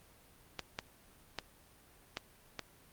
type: clicks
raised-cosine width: 0.2 ms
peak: -19 dBFS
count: 5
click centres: 0.593 / 0.789 / 1.387 / 2.171 / 2.593 s
effects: pink hiss -62 dBFS RMS until 2.92 s + Opus 32 kbps